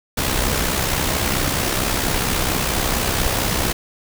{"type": "noise with amplitude modulation", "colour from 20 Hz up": "pink", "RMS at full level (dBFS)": -18, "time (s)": [0.17, 3.73], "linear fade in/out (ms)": 10, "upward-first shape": "sine", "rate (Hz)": 64.4, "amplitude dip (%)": 50, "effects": []}